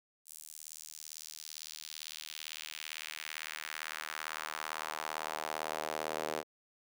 sawtooth tone with high-pass filter sweep, 77.78 Hz, D#2, in tune, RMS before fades -42 dBFS, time 0.25-6.44 s, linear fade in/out 50 ms, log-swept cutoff 8800 to 480 Hz, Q 1.5, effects none

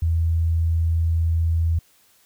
sine tone, 82.41 Hz, E2, in tune, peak -17 dBFS, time 0.02-1.79 s, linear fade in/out 5 ms, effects white hiss -58 dBFS RMS until 2.25 s

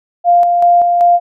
sine tone with tremolo, 698.5 Hz, F5, in tune, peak -5 dBFS, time 0.24-1.2 s, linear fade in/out 50 ms, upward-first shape square, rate 2.6 Hz, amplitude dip 35%, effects none

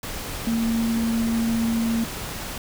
sine tone in noise, 228.6 Hz, A#3, 34 cents flat, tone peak -20 dBFS, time 0.47-2.04 s, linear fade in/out 2 ms, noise pink, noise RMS -32 dBFS, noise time 0.03-2.58 s, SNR +9 dB, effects none

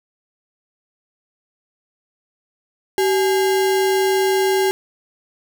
sine tone with sample-and-hold, 382.8 Hz, G4, 41 cents flat, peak -14 dBFS, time 2.98-4.71 s, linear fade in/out 0 ms, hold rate 1225 Hz, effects none

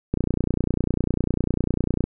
click train, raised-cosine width 3 ms, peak -8 dBFS, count 58, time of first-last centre 0.14-2.04 s, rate 30 Hz, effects none

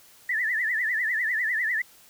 sine tone with vibrato, 1860 Hz, A#6, 4 cents flat, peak -23 dBFS, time 0.29-1.82 s, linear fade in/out 5 ms, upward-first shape triangle, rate 10 Hz, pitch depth 170 cents each way, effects white hiss -54 dBFS RMS until 2.09 s

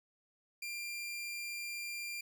sawtooth tone, 2384 Hz, D7, 25 cents sharp, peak -36 dBFS, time 0.62-2.21 s, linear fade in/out 5 ms, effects none

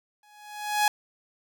sawtooth tone with exponential growth, 837 Hz, G#5, 13 cents sharp, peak -14 dBFS, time 0.23-0.88 s, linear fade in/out 2 ms, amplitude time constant 140 ms, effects none

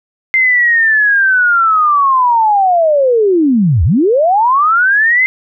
sine linear two-way sweep, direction down then up, 2093 to 70.1 to 2093 Hz, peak -7 dBFS, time 0.34-5.26 s, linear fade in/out 0 ms, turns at 3.84 s, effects none

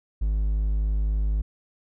triangle tone, 51.91 Hz, G#1, in tune, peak -19 dBFS, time 0.21-1.42 s, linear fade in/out 10 ms, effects none

